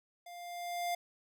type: tone with level ramp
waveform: square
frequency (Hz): 700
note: F5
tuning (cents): +4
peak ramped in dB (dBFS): -48 to -32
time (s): 0.26-0.95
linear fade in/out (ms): 5
effects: none